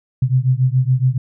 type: beating tone pair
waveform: sine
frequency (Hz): 125.7 / 132.8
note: B2 / C3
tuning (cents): +31 / +26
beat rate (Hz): 7.1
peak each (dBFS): -15 / -16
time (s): 0.22-1.18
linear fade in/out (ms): 5
effects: none